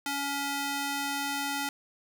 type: tone with high-pass filter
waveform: square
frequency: 281.3 Hz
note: C#4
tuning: 26 cents sharp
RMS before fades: -32 dBFS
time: 0.06-1.69 s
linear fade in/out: 2 ms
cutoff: 660 Hz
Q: 0.52
effects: none